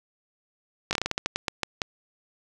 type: slowing click train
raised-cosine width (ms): 0.2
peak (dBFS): -8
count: 13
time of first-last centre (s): 0.91-1.818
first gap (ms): 19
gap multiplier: 1.23
effects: none